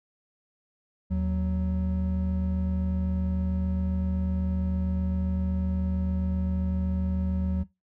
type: tone pair together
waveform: triangle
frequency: 77.78 / 185.96 Hz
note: D#2 / F#3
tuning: 0 / +9 cents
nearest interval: octave + minor third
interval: 1509 cents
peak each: -25 dBFS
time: 1.1-7.64 s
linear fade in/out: 20 ms
effects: noise-tail reverb RT60 0.2 s tail -18 dB re dry